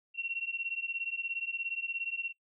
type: beating tone pair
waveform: sine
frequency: 2724 / 2741 Hz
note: F7 / F7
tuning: -44 / -33 cents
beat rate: 17 Hz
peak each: -36 / -36 dBFS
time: 0.14-2.33 s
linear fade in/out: 50 ms
effects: noise-tail reverb RT60 0.1 s tail -19 dB re dry